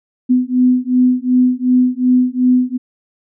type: beating tone pair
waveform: sine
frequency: 250.2 / 252.9 Hz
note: B3 / B3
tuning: +23 / +41 cents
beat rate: 2.7 Hz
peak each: -13 dBFS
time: 0.29-2.78 s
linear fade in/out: 20 ms
effects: none